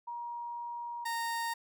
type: tone pair in turn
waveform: sine / 30% pulse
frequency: 949 / 925.7 Hz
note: A#5 / A#5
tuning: +31 / -12 cents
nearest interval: unison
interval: 43 cents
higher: first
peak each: -37 / -30 dBFS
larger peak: second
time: 0.07-1.05 / 1.05-1.54 s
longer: first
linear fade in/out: 10 ms
effects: none